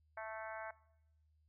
harmonic tone, 220 Hz, A3, in tune, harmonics 3 / 4 / 5 / 6 / 7 / 8 / 9 / 10, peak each -46 / -49 / -53 / -55 / -50 / -56 / -58 / -57 dBFS, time 0.17-0.71 s, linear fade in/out 5 ms, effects noise-tail reverb RT60 0.8 s tail -21 dB re dry + added 77 Hz sine -70 dBFS peak until 1.48 s

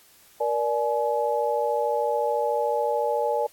sine tone cluster, 472.3 / 586 / 846 Hz, A#4 / D5 / G#5, +23 / -4 / +32 cents, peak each -26 dBFS, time 0.4-3.47 s, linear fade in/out 10 ms, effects white hiss -55 dBFS RMS until 3.52 s + AAC 64 kbps

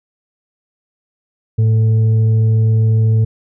sine tone with frequency modulation, 110 Hz, A2, in tune, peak -9 dBFS, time 1.58-3.25 s, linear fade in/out 10 ms, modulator 333 Hz, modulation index 0.22, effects none

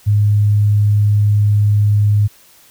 sine tone, 103.83 Hz, G#2, in tune, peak -9 dBFS, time 0.06-2.28 s, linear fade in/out 20 ms, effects white hiss -47 dBFS RMS until 2.7 s

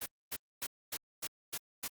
white noise bursts, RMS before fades -38 dBFS, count 7, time 0.01-1.881 s, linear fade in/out 10 ms, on 53 ms, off 250 ms, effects Opus 32 kbps

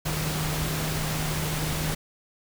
sine tone in noise, 154.8 Hz, D#3, 9 cents flat, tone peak -29 dBFS, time 0.05-1.95 s, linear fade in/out 10 ms, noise pink, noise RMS -30 dBFS, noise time 0.05-1.95 s, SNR -2 dB, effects none

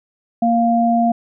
sine tone pair together, 233.1 / 698.5 Hz, A#3 / F5, 0 / 0 cents, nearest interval octave + perfect fifth, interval 1900 cents, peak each -15 dBFS, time 0.42-1.12 s, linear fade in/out 5 ms, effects none

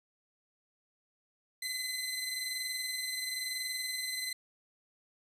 25% pulse tone pair together, 2031 / 4083 Hz, B6 / C8, +48 / -43 cents, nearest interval octave, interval 1209 cents, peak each -34 / -33 dBFS, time 1.62-4.33 s, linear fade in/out 5 ms, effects none

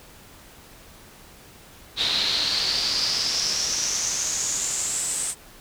brown noise with band-pass filter sweep, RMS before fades -25 dBFS, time 1.96-5.35 s, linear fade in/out 50 ms, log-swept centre 3800 to 8400 Hz, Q 7, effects pink hiss -48 dBFS RMS until 5.6 s

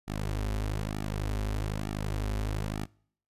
sawtooth tone with flanger, 51.91 Hz, G#1, in tune, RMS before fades -32 dBFS, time 0.07-2.86 s, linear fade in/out 20 ms, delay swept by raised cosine 1.9 to 6.5 ms, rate 1.1 Hz, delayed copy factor -1, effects noise-tail reverb RT60 0.6 s tail -25 dB re dry + resampled to 32000 Hz

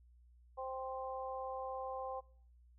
harmonic tone, 261.8 Hz, C4, 1 cent sharp, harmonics 2 / 3 / 4, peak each -43 / -44 / -46 dBFS, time 0.57-2.21 s, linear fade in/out 20 ms, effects noise-tail reverb RT60 0.6 s tail -24 dB re dry + added 60 Hz sine -61 dBFS peak until 2.78 s

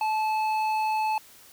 sine tone with hard clipping, 868 Hz, A5, 24 cents flat, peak -25 dBFS, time 0.01-1.18 s, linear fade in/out 2 ms, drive 8 dB, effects white hiss -52 dBFS RMS until 1.52 s

